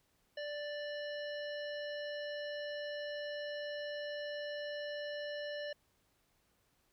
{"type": "harmonic tone with a mistuned harmonic", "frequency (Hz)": 587.3, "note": "D5", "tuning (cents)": 0, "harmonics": [1, 3, 5, 7, 9], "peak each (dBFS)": [-40, -46, -50, -54, -56], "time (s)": [0.37, 5.73], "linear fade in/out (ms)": 5, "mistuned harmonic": 9, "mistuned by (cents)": 35, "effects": ["pink hiss -75 dBFS RMS until 6.92 s"]}